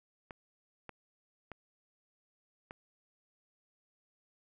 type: clicks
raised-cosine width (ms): 0.5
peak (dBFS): -29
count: 4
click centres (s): 0.308 / 0.893 / 1.517 / 2.709
effects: none

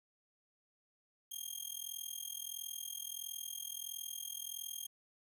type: tone with amplitude modulation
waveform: 10% pulse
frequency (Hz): 3225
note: G7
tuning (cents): +48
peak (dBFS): -30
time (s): 1.31-4.87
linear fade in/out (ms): 10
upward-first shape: sine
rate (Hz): 41.5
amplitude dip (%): 90
effects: 12-bit

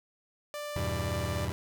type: tone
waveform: sawtooth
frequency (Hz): 590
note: D5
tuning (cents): +8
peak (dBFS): -32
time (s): 0.54-1.45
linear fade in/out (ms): 0
type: chord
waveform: sawtooth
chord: E minor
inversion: none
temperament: just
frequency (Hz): 82.41 / 98.89 / 123.61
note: E2 / G2 / B2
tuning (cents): 0 / +16 / +2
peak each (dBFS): -30 / -31 / -32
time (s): 0.76-1.52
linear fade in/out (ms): 0
effects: none

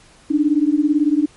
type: beating tone pair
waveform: sine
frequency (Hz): 288.8 / 306.8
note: D4 / D#4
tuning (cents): -29 / -24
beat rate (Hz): 18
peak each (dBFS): -16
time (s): 0.3-1.26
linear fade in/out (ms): 10
effects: pink hiss -49 dBFS RMS until 1.36 s + MP3 48 kbps

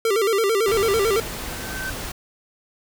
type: tone with vibrato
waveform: square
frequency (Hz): 423.1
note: G#4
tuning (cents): +32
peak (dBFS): -18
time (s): 0.05-1.2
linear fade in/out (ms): 2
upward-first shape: square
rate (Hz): 9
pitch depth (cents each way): 120
type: noise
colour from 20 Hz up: pink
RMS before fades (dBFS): -31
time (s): 0.67-2.12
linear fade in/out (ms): 5
type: tone with exponential growth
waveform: triangle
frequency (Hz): 1539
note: G6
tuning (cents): -32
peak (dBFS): -24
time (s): 1.11-1.9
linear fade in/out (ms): 5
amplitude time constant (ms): 170
effects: none

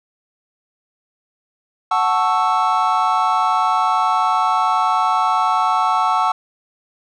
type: chord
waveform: triangle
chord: F# minor seventh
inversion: none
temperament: equal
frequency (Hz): 740 / 880 / 1108.7 / 1318.5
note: F#5 / A5 / C#6 / E6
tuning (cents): 0 / 0 / 0 / 0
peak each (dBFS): -18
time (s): 1.91-6.32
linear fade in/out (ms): 5
effects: resampled to 22050 Hz

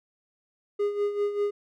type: tone with tremolo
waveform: triangle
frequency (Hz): 410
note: G#4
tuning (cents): -22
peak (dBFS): -20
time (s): 0.79-1.51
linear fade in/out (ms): 10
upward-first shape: sine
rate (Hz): 5.1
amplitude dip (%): 65
effects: none

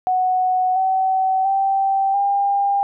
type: tone with pitch steps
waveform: sine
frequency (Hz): 740 / 759.5 / 779.5 / 800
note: F#5 / F#5 / G5 / G5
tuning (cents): 0 / +45 / -10 / +35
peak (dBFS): -15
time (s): 0.07-2.83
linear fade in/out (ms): 0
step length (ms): 690
effects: none

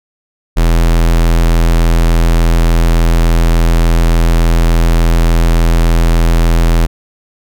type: tone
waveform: square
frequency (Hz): 41.73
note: E1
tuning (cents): +22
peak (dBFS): -7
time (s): 0.56-6.87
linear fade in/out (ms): 20
effects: none

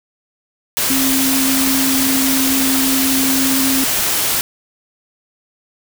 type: tone in noise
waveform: sine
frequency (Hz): 266.7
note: C4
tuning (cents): +33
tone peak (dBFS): -16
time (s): 0.9-3.84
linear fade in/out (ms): 0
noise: white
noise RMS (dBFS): -17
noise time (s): 0.77-4.41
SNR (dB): -2
effects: none

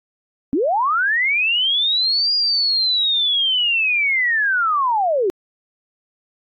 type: linear two-way sweep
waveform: sine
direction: up then down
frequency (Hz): 246.9 to 4876 to 351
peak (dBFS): -15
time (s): 0.53-5.3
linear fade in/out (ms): 0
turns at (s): 2.34
effects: AAC 64 kbps

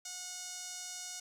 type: tone with band-pass filter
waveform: sawtooth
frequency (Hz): 728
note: F#5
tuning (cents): -28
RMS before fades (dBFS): -44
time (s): 0.05-1.2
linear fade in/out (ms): 5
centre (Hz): 6600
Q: 2.6
effects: 11-bit

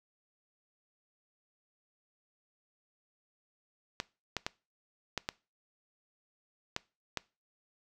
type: clicks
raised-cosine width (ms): 0.2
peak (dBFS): -15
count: 7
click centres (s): 4.001 / 4.367 / 4.465 / 5.177 / 5.289 / 6.764 / 7.173
effects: noise-tail reverb RT60 0.3 s tail -22 dB re dry

